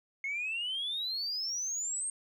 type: exponential sweep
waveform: sine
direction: up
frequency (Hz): 2154 to 8640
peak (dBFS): -31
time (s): 0.24-2.1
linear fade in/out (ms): 2
effects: tanh soft clip ceiling -29 dBFS + 12-bit